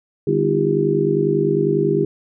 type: harmonic tone with a mistuned harmonic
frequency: 50 Hz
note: G1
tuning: 35 cents sharp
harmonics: 3 / 4 / 5 / 6 / 7 / 8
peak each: -22 / -26 / -28 / -25 / -21 / -18 dBFS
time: 0.27-2.05 s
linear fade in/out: 5 ms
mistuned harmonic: 6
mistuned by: +100 cents
effects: none